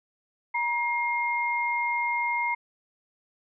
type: tone pair together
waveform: sine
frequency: 950 / 2127 Hz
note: A#5 / C7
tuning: +33 / +28 cents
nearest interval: octave + major second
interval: 1395 cents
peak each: -27 dBFS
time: 0.54-2.55 s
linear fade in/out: 10 ms
effects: none